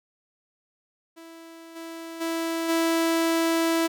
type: tone with level steps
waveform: sawtooth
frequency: 329.6 Hz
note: E4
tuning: in tune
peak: -39 / -32 / -22 / -17 dBFS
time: 1.16-3.88 s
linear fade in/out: 20 ms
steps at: 1.75 / 2.2 / 2.68 s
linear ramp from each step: 20 ms
effects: none